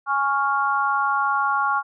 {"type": "chord", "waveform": "sine", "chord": "Db major", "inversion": "second", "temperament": "equal", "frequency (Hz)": [830.6, 1108.7, 1396.9], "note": ["Ab5", "Db6", "F6"], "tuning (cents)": [0, 0, 0], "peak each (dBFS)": [-24, -22, -23], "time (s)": [0.06, 1.83], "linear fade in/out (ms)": 50, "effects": []}